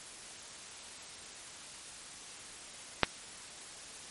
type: click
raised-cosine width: 0.3 ms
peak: -5 dBFS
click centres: 3.033 s
effects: white hiss -48 dBFS RMS until 4.1 s + MP3 48 kbps